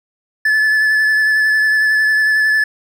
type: tone with vibrato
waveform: triangle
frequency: 1733 Hz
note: A6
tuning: 27 cents flat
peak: -9 dBFS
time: 0.45-2.64 s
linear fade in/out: 5 ms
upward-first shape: triangle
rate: 11 Hz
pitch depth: 22 cents each way
effects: none